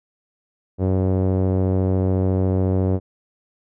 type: tone with low-pass filter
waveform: sawtooth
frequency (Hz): 94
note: F#2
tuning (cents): +28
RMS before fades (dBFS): -19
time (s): 0.78-3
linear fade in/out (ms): 50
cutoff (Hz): 510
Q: 1.5
effects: none